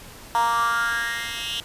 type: tone with high-pass filter sweep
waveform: 10% pulse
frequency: 233.1 Hz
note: A#3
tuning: in tune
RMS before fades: -24 dBFS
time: 0.35-1.6 s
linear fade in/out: 0 ms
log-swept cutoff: 890 to 3000 Hz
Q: 5.8
effects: pink hiss -43 dBFS RMS until 1.64 s + resampled to 32000 Hz